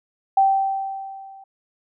sine tone with level ramp, 778 Hz, G5, 13 cents flat, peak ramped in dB -11 to -41 dBFS, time 0.37-1.44 s, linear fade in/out 5 ms, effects none

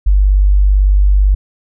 sine tone, 49 Hz, G1, in tune, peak -6 dBFS, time 0.06-1.35 s, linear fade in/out 10 ms, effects none

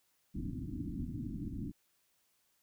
white low-pass noise, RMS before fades -40 dBFS, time 0.34-1.72 s, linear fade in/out 20 ms, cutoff 320 Hz, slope 96 dB/octave, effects white hiss -75 dBFS RMS until 2.62 s

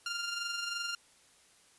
15% pulse tone with amplitude modulation, 1396.9 Hz, F6, in tune, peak -26 dBFS, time 0.06-0.95 s, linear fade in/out 2 ms, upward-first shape sine, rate 23 Hz, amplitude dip 45%, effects white hiss -63 dBFS RMS until 1.78 s + resampled to 24000 Hz

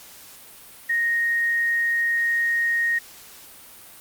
sine tone, 1864.7 Hz, A#6, in tune, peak -19 dBFS, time 0.89-2.99 s, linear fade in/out 10 ms, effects white hiss -45 dBFS RMS until 4 s + Opus 48 kbps

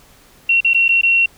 sine tone with dropouts, 2731 Hz, F7, 39 cents flat, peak -10 dBFS, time 0.49-1.26 s, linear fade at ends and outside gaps 5 ms, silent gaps 0.606-0.646 / 0.735-0.745 / 0.882-0.89 / 1.013-1.032 s, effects pink hiss -48 dBFS RMS until 1.37 s

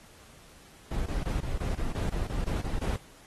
brown noise bursts, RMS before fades -30 dBFS, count 12, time 0.91-2.963 s, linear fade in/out 5 ms, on 150 ms, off 23 ms, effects pink hiss -55 dBFS RMS until 3.26 s + AAC 32 kbps

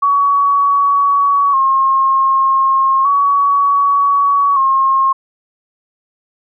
sine tone with vibrato, 1100 Hz, C#6, 14 cents flat, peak -9 dBFS, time 0.02-5.13 s, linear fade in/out 10 ms, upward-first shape square, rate 0.33 Hz, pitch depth 42 cents each way, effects none

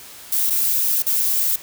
violet noise with dropouts, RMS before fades -19 dBFS, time 0.32-1.56 s, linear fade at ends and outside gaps 5 ms, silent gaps 0.5-0.504 / 1.023-1.065 s, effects white hiss -40 dBFS RMS until 1.62 s

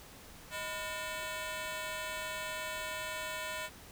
15% pulse ring-modulated tone, 812 Hz, G#5, 39 cents flat, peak -28 dBFS, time 0.5-3.7 s, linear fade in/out 50 ms, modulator 187 Hz, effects pink hiss -53 dBFS RMS until 3.91 s

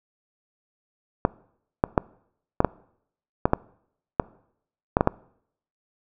clicks, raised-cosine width 1 ms, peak -3 dBFS, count 11, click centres 1.251 / 1.839 / 1.978 / 2.604 / 2.647 / 3.455 / 3.534 / 4.198 / 4.969 / 5.009 / 5.074 s, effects noise-tail reverb RT60 0.7 s tail -23 dB re dry

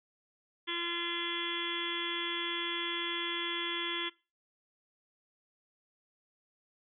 harmonic tone with a mistuned harmonic, 342.9 Hz, F4, 32 cents flat, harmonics 1 / 3 / 4 / 5 / 6 / 7 / 8 / 9 / 10, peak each -41 / -43 / -46 / -42 / -40 / -47 / -45 / -41 / -37 dBFS, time 0.67-4.1 s, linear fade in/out 20 ms, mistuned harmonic 10, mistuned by -25 cents, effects noise-tail reverb RT60 0.3 s tail -21 dB re dry

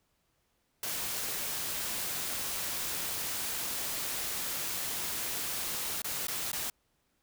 white noise with dropouts, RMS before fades -35 dBFS, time 0.83-6.7 s, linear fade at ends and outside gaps 2 ms, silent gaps 6.019-6.044 / 6.27-6.282 / 6.517-6.53 s, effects pink hiss -75 dBFS RMS until 7.22 s

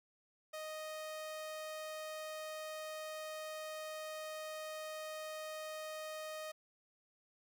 sawtooth tone, 622.3 Hz, D#5, in tune, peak -39 dBFS, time 0.53-6.52 s, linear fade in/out 10 ms, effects none

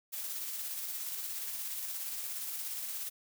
blue noise with tremolo, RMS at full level -38 dBFS, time 0.12-3.1 s, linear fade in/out 20 ms, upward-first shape square, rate 17 Hz, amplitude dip 25%, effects none

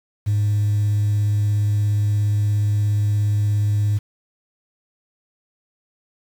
sine tone with vibrato, 103.83 Hz, G#2, in tune, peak -14 dBFS, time 0.26-3.99 s, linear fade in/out 20 ms, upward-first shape sine, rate 17 Hz, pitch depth 10 cents each way, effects tanh soft clip ceiling -14 dBFS + 7-bit

